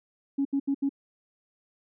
sine tone bursts, 277.2 Hz, C#4, in tune, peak -22 dBFS, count 4, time 0.38-0.893 s, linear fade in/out 10 ms, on 72 ms, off 75 ms, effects tanh soft clip ceiling -18 dBFS

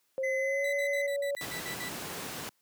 sine tone with pitch glide, 530 to 564.8 Hz, C5 to C#5, +22 to +32 cents, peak -29 dBFS, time 0.18-1.35 s, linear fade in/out 0 ms, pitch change +110 cents, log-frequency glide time 0.37-0.68 s
triangle tone, 2034 Hz, C7, 50 cents flat, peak -30 dBFS, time 0.23-1.07 s, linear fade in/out 10 ms
35% pulse tone bursts, 1975.5 Hz, B6, in tune, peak -36 dBFS, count 9, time 0.64-1.889 s, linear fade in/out 5 ms, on 89 ms, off 56 ms
pink noise, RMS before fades -38 dBFS, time 1.41-2.49 s, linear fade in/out 0 ms
effects white hiss -73 dBFS RMS until 2.61 s + high-pass 150 Hz 12 dB/octave

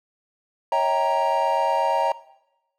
triangle chord, C# diminished seventh, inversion none, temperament equal with one note detuned, 554.4 / 642.7 / 784 / 932.3 Hz, C#5 / E5 / G5 / Bb5, 0 / -44 / 0 / 0 cents, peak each -24 / -24 / -24 / -19 dBFS, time 0.72-2.12 s, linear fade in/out 2 ms, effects noise-tail reverb RT60 0.9 s tail -18 dB re dry

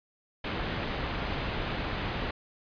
pink low-pass noise, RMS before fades -33 dBFS, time 0.44-2.31 s, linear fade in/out 5 ms, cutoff 3700 Hz, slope 24 dB/octave, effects resampled to 11025 Hz

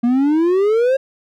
triangle exponential sweep, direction up, 233.1 to 546 Hz, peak -10 dBFS, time 0.03-0.97 s, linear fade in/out 10 ms, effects none

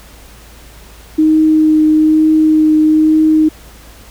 sine tone with vibrato, 311.1 Hz, D#4, in tune, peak -6 dBFS, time 1.18-3.49 s, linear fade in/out 10 ms, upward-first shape triangle, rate 1.1 Hz, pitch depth 13 cents each way, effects added 55 Hz sine -38 dBFS peak until 4.1 s + pink hiss -40 dBFS RMS until 4.1 s

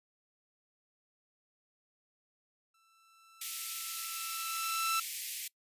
sawtooth tone with exponential growth, 1331 Hz, E6, 16 cents sharp, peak -25 dBFS, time 2.74-5 s, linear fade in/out 5 ms, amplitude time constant 490 ms
white high-pass noise, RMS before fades -39 dBFS, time 3.41-5.48 s, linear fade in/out 5 ms, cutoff 2000 Hz, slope 48 dB/octave
effects noise-tail reverb RT60 0.1 s tail -23 dB re dry + resampled to 32000 Hz

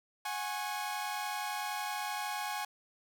sawtooth chord, F# suspended second, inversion none, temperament equal with one note detuned, 740 / 830.6 / 1093.5 Hz, F#5 / G#5 / C#6, 0 / 0 / -24 cents, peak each -38 / -33 / -38 dBFS, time 0.25-2.65 s, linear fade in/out 5 ms, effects none

